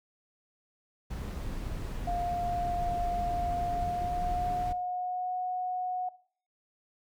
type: noise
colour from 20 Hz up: brown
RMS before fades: -36 dBFS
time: 1.1-4.73 s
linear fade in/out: 10 ms
type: tone with pitch glide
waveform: sine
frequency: 703 to 732 Hz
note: F5 to F#5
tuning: +11 to -19 cents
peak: -30 dBFS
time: 2.07-6.09 s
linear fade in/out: 5 ms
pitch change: +70 cents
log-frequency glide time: 3.68-5.34 s
effects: noise-tail reverb RT60 0.5 s tail -18 dB re dry